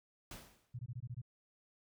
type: noise with exponential decay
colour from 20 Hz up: pink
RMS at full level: -47 dBFS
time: 0.31-0.77 s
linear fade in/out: 2 ms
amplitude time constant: 98 ms
type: tone bursts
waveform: sine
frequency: 121.7 Hz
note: B2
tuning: 25 cents flat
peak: -40 dBFS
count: 7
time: 0.74-1.217 s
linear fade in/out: 10 ms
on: 51 ms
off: 20 ms
effects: none